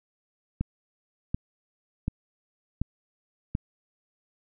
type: click train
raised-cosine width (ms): 5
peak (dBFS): -14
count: 5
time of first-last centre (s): 0.61-3.551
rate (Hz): 1.36
effects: none